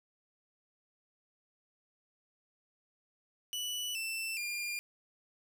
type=tone with pitch steps; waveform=sawtooth; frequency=2960 / 2668 / 2404 Hz; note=F#7 / E7 / D7; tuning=0 / +20 / +40 cents; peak=-32 dBFS; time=3.53-4.79 s; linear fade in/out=0 ms; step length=420 ms; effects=none